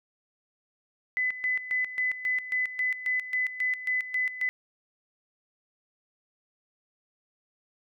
sine tone with tremolo, 2009 Hz, B6, 29 cents sharp, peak -24 dBFS, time 1.17-4.49 s, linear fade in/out 0 ms, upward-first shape square, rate 3.7 Hz, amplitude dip 75%, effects none

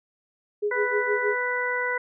sine tone with tremolo, 415.3 Hz, G#4, in tune, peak -21 dBFS, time 0.62-1.36 s, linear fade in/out 10 ms, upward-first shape sine, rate 6.4 Hz, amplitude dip 95%
harmonic tone, 494.6 Hz, B4, 3 cents sharp, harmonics 1 / 2 / 3 / 4, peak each -30 / -31 / -29 / -28 dBFS, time 0.71-1.98 s, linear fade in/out 5 ms
effects none

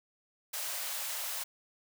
white high-pass noise, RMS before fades -37 dBFS, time 0.53-1.44 s, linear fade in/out 10 ms, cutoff 510 Hz, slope 96 dB/octave, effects none

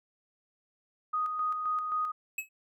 sine tone with tremolo, 1244.5 Hz, D#6, in tune, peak -27 dBFS, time 1.13-2.12 s, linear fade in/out 10 ms, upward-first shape square, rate 3.8 Hz, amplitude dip 40%
square tone with exponential decay, 2574 Hz, E7, 42 cents flat, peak -29 dBFS, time 2.38-2.49 s, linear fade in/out 5 ms, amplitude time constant 23 ms
effects none

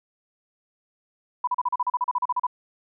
sine tone bursts, 989 Hz, B5, 2 cents sharp, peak -20 dBFS, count 15, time 1.44-2.468 s, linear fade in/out 5 ms, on 34 ms, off 37 ms, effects none

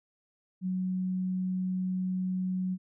sine tone, 185 Hz, F#3, in tune, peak -28 dBFS, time 0.61-2.78 s, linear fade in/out 50 ms, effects none

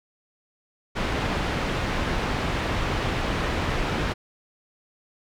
pink low-pass noise, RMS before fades -26 dBFS, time 0.95-4.14 s, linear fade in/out 20 ms, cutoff 3000 Hz, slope 12 dB/octave, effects none

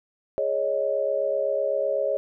sine chord, Ab suspended fourth, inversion none, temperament equal, 415.3 / 554.4 / 622.3 Hz, Ab4 / Db5 / Eb5, 0 / 0 / 0 cents, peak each -30 / -24 / -27 dBFS, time 0.38-2.17 s, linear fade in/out 0 ms, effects none

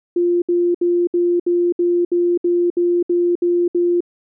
sine tone bursts, 349.2 Hz, F4, in tune, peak -13 dBFS, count 12, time 0.16-4.006 s, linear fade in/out 5 ms, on 260 ms, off 66 ms, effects none

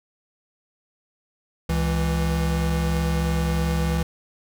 square tone pair together, 69.29 / 164.81 Hz, C#2 / E3, 0 / 0 cents, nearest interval octave + minor third, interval 1500 cents, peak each -24 dBFS, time 1.69-4.03 s, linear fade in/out 5 ms, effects none

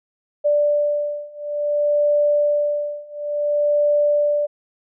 sine beating tone pair, 587.3 / 587.87 Hz, D5 / D5, 0 / +2 cents, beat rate 0.57 Hz, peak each -20 / -19 dBFS, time 0.44-4.47 s, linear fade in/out 20 ms, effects none

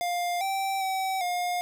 square tone with pitch steps, 703 / 777 / 764 / 712 Hz, F5 / G5 / G5 / F5, +11 / -16 / -45 / +33 cents, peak -27 dBFS, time 0.01-1.61 s, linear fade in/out 0 ms, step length 400 ms, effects none

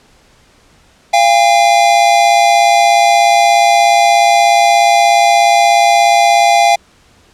square tone pair together, 690 / 806.8 Hz, F5 / G5, -21 / +50 cents, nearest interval minor third, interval 271 cents, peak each -10 dBFS, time 1.13-6.76 s, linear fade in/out 10 ms, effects pink hiss -48 dBFS RMS until 7.33 s + low-pass 8000 Hz 12 dB/octave

